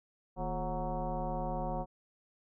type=tone with frequency modulation; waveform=sine; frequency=348.5 Hz; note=F4; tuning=4 cents flat; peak=-32 dBFS; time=0.36-1.86 s; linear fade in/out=50 ms; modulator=193 Hz; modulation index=2.9; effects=none